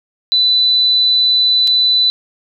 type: tone with dropouts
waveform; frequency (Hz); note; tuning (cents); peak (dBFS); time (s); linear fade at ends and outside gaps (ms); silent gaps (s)
sine; 3991; B7; +17; -9; 0.32-2.1; 0; 1.673-1.676
effects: none